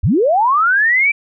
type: linear sweep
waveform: sine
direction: up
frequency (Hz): 53 to 2359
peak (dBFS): -10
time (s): 0.03-1.12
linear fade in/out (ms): 10
effects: none